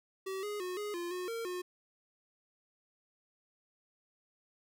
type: tone with pitch steps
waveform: square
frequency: 382.8 / 415.4 / 363.8 / 416 / 347.1 / 362.7 / 459.2 / 360.7 Hz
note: G4 / G#4 / F#4 / G#4 / F4 / F#4 / A#4 / F#4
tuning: -41 / 0 / -29 / +3 / -11 / -34 / -26 / -44 cents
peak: -37 dBFS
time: 0.26-1.62 s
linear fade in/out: 10 ms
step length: 170 ms
effects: none